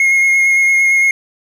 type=tone with vibrato; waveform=triangle; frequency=2153 Hz; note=C7; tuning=49 cents sharp; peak=-7 dBFS; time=0-1.11 s; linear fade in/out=2 ms; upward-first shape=triangle; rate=8.8 Hz; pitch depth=17 cents each way; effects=none